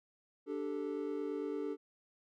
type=chord; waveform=triangle; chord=D suspended fourth; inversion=none; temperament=just; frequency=293.7 / 391.6 / 440.5 Hz; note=D4 / G4 / A4; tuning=0 / -2 / +2 cents; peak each=-38 / -39 / -38 dBFS; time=0.46-1.77 s; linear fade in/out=50 ms; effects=none